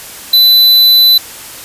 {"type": "tone", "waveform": "square", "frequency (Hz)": 4000, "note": "B7", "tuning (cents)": 21, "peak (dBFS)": -4, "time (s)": [0.33, 1.18], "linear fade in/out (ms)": 5, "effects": ["white hiss -29 dBFS RMS until 1.64 s", "resampled to 32000 Hz"]}